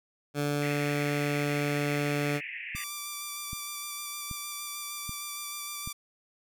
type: tone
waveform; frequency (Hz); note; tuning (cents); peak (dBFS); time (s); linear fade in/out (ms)
15% pulse; 145.4; D3; -17; -21; 0.34-2.41; 50
type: band-pass noise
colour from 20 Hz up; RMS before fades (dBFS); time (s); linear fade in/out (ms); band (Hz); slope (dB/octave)
pink; -39; 0.62-2.84; 2; 1800 to 2700; 96
type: tone with vibrato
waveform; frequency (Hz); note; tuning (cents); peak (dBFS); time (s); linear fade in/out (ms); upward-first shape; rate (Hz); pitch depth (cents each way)
5% pulse; 1173; D6; -2; -24; 2.75-5.93; 10; square; 6.5; 13
type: click train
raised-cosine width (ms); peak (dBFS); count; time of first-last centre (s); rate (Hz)
5; -27; 5; 2.75-5.875; 1.28
effects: none

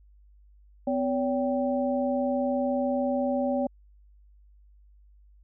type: tone cluster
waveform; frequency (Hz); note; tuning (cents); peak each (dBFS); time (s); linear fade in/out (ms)
sine; 253.4 / 567 / 781; B3 / C#5 / G5; +45 / +39 / -7; -27 / -27 / -33; 0.87-3.67; 5
effects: added 50 Hz sine -53 dBFS peak until 5.43 s

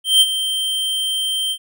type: tone with ADSR envelope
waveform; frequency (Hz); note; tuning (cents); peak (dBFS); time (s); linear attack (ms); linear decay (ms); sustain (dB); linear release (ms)
square; 3136; G7; 0; -8; 0.04-1.58; 170; 39; -11; 68
effects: none

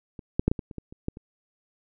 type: clicks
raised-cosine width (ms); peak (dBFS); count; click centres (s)
3; -26 / -9 / -7 / -10 / -19 / -27 / -22 / -30 / -15 / -28; 10; 0.192 / 0.395 / 0.48 / 0.515 / 0.592 / 0.712 / 0.783 / 0.925 / 1.084 / 1.171
effects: none

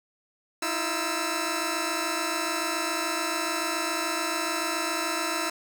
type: tone cluster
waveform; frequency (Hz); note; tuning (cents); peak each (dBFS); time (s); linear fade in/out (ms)
10% pulse; 316 / 343 / 1323; D#4 / F4 / E6; +27 / -31 / +6; -23; 0.62-5.5; 5
effects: none

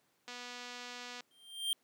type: click train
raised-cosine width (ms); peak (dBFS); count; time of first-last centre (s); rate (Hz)
0.2; -29; 228; 0.28-1.207; 245
type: tone with exponential growth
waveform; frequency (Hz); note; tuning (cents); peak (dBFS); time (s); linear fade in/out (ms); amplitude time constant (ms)
square; 3175; G7; +21; -29; 1.31-1.73; 1; 91
effects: pink hiss -74 dBFS RMS until 1.83 s + high-pass 200 Hz 12 dB/octave

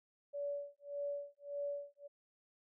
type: tone with tremolo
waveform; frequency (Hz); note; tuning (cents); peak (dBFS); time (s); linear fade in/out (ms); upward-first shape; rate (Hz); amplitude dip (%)
sine; 572; D5; -46; -36; 0.33-2.08; 20; sine; 1.7; 100
effects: none

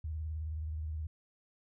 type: tone with vibrato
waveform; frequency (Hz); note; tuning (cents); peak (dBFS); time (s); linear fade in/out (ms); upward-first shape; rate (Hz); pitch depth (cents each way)
sine; 78; D#2; +5; -35; 0.04-1.07; 5; sine; 19; 90
effects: none

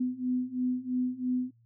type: beating tone pair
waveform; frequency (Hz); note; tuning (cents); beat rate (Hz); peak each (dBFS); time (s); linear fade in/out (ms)
sine; 250 / 253; B3 / B3; +21 / +42; 3; -32 / -30; 0-1.51; 10
effects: noise-tail reverb RT60 0.2 s tail -26 dB re dry + added 116 Hz sine -60 dBFS peak until 1.65 s

